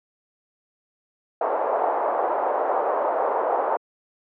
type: band-pass noise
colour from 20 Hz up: pink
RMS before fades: -23 dBFS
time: 1.41-3.77 s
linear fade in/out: 5 ms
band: 490 to 970 Hz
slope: 24 dB/octave
effects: high-pass 300 Hz 12 dB/octave